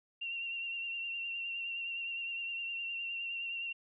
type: tone with vibrato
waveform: sine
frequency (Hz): 2751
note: F7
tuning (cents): -27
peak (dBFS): -36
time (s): 0.21-3.73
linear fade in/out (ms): 10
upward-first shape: triangle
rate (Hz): 9.7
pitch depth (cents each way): 36
effects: none